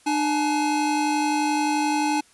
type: tone pair together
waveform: square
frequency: 300 / 848.5 Hz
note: D4 / G#5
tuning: +37 / +37 cents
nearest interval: octave + tritone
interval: 1800 cents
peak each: -24 dBFS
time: 0.06-2.21 s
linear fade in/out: 10 ms
effects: white hiss -56 dBFS RMS until 2.33 s + resampled to 24000 Hz